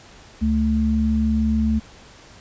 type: tone pair together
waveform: sine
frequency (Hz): 73.36 / 220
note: D2 / A3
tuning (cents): -1 / 0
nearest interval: octave + perfect fifth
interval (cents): 1901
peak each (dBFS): -21 / -18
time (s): 0.41-1.8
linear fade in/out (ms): 20
effects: pink hiss -46 dBFS RMS until 2.4 s + resampled to 16000 Hz